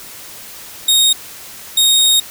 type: tone bursts at uneven times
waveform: sawtooth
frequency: 3729 Hz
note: A#7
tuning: in tune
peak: -6 dBFS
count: 2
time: 0.88-1.13 / 1.77-2.2 s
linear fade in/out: 5 ms
effects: white hiss -34 dBFS RMS until 2.3 s